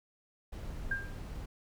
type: noise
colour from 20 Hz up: brown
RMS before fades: -41 dBFS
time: 0.52-1.46 s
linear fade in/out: 10 ms
type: tone with exponential decay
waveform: sine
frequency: 1600 Hz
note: G6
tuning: 35 cents sharp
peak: -28 dBFS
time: 0.91-1.19 s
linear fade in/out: 5 ms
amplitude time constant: 59 ms
effects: none